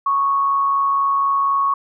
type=tone with amplitude modulation; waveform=sine; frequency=1107 Hz; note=C#6; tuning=3 cents flat; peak=-13 dBFS; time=0.06-1.74 s; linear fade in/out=5 ms; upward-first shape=sine; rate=144 Hz; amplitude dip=35%; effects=none